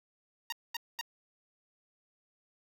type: tone bursts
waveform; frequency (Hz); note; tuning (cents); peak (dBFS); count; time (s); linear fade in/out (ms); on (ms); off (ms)
10% pulse; 932.3; A#5; 0; -26; 3; 0.5-1.012; 2; 24; 220
effects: none